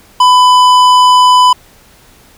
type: tone with tanh clipping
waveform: sine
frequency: 1000 Hz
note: B5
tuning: 21 cents sharp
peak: -5 dBFS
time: 0.2-1.53 s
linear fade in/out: 5 ms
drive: 14 dB
effects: pink hiss -43 dBFS RMS until 2.37 s